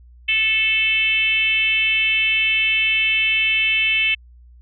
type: tone with frequency modulation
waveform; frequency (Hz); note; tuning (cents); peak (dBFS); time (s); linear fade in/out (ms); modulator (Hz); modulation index
sine; 2632; E7; -3; -15; 0.28-4.15; 10; 439; 0.99
effects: added 60 Hz sine -43 dBFS peak until 4.61 s